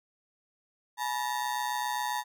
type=ring-modulated tone; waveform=35% pulse; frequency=910 Hz; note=A#5; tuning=42 cents flat; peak=-25 dBFS; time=0.97-2.24 s; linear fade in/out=50 ms; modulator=63.7 Hz; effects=none